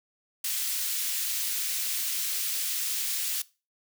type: high-pass noise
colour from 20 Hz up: white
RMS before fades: -30 dBFS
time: 0.44-3.42 s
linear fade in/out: 5 ms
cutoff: 2500 Hz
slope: 12 dB/octave
effects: noise-tail reverb RT60 0.3 s tail -20 dB re dry